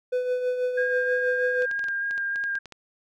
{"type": "tone with tremolo", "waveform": "triangle", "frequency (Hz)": 500, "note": "B4", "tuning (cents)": 21, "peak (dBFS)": -19, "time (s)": [0.12, 1.66], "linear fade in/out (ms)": 10, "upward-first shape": "triangle", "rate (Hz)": 6.2, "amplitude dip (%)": 55}
{"type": "tone with vibrato", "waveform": "sine", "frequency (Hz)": 1614, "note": "G#6", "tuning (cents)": -50, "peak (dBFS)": -25, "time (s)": [0.77, 2.59], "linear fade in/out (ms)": 10, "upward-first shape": "square", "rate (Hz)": 3.2, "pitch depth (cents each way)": 9}
{"type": "clicks", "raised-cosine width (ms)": 0.2, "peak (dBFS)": -24, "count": 12, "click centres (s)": [1.622, 1.713, 1.793, 1.841, 1.885, 2.11, 2.179, 2.359, 2.439, 2.554, 2.657, 2.723]}
{"effects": []}